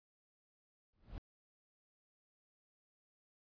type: noise with exponential growth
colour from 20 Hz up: brown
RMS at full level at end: -43 dBFS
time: 0.93-1.18 s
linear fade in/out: 0 ms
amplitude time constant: 54 ms
effects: resampled to 11025 Hz